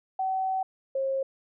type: tone pair in turn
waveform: sine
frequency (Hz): 760 / 537.4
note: F#5 / C5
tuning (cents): +46 / +46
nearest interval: tritone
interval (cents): 600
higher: first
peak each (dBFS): -25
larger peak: neither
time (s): 0.19-0.63 / 0.95-1.23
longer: first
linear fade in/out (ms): 5
effects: none